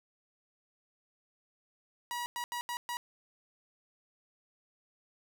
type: tone bursts at uneven times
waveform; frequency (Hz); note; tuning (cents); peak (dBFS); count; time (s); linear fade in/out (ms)
sawtooth; 963; B5; -44; -31; 5; 2.11-2.26 / 2.36-2.44 / 2.52-2.61 / 2.69-2.77 / 2.89-2.97; 0
effects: 12-bit